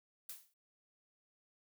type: noise with exponential decay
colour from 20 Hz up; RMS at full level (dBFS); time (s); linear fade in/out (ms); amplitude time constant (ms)
blue; -43; 0.29-0.54; 5; 53
effects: none